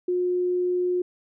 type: tone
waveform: sine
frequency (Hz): 359.4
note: F4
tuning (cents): +50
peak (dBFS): -21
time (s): 0.08-1.02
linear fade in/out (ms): 5
effects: none